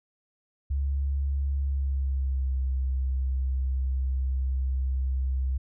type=tone with pitch glide; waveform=sine; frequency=69.3 to 65.41 Hz; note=C#2 to C2; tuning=0 to 0 cents; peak=-24 dBFS; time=0.7-5.58 s; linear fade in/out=10 ms; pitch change=-100 cents; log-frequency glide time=1.58-2.56 s; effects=none